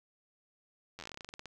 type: slowing click train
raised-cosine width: 0.2 ms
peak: -27 dBFS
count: 17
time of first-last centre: 0.99-1.457 s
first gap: 10 ms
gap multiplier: 1.13
effects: none